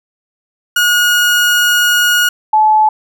30% pulse / sine tone pair in turn, 1443 / 862 Hz, F#6 / A5, -44 / -36 cents, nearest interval major sixth, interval 892 cents, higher first, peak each -6 dBFS, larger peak neither, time 0.76-2.29 / 2.53-2.89 s, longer first, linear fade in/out 5 ms, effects none

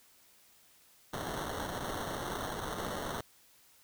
white noise with sample-and-hold, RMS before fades -38 dBFS, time 1.13-3.21 s, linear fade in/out 5 ms, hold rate 2450 Hz, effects white hiss -63 dBFS RMS until 3.83 s

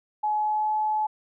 sine tone with pitch glide, 848 to 857.4 Hz, G#5 to A5, +36 to -45 cents, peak -22 dBFS, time 0.23-1.07 s, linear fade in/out 10 ms, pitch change +19 cents, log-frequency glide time 0.34-0.74 s, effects none

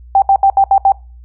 sine tone bursts at uneven times, 784 Hz, G5, in tune, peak -5 dBFS, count 6, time 0.15-0.22 / 0.29-0.36 / 0.43-0.5 / 0.57-0.64 / 0.71-0.78 / 0.85-0.92 s, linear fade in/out 2 ms, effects noise-tail reverb RT60 0.3 s tail -23 dB re dry + added 60 Hz sine -34 dBFS peak until 1.24 s

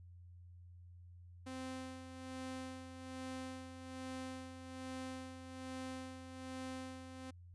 sawtooth tone with tremolo, 260.1 Hz, C4, 10 cents flat, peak -39 dBFS, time 1.46-7.31 s, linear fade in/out 10 ms, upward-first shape sine, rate 1.2 Hz, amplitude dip 60%, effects added 88 Hz sine -54 dBFS peak until 7.54 s + resampled to 24000 Hz

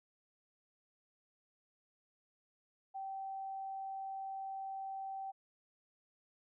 sine tone, 775 Hz, G5, 20 cents flat, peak -40 dBFS, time 2.94-5.32 s, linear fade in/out 20 ms, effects none

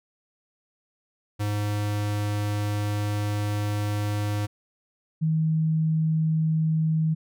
square / sine tone pair in turn, 103.83 / 158.67 Hz, G#2 / D#3, 0 / +34 cents, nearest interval perfect fifth, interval 734 cents, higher second, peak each -25 / -20 dBFS, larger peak second, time 1.39-4.47 / 5.21-7.15 s, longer first, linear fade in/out 20 ms, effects none

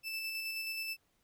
30% pulse tone with tremolo, 2641 Hz, E7, 3 cents sharp, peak -33 dBFS, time 0.03-0.97 s, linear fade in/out 50 ms, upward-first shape square, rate 9.4 Hz, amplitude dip 25%, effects pink hiss -75 dBFS RMS until 1.23 s

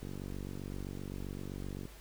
click train, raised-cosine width 3 ms, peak -29 dBFS, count 88, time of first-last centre 0.03-1.854 s, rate 47.7 Hz, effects added 50 Hz sine -51 dBFS peak until 2 s + pink hiss -56 dBFS RMS until 2 s

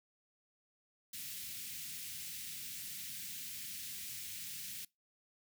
white band-stop noise, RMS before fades -45 dBFS, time 1.13-4.85 s, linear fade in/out 5 ms, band 230 to 2000 Hz, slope 24 dB/octave, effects noise-tail reverb RT60 0.2 s tail -23 dB re dry + high-pass 80 Hz 12 dB/octave

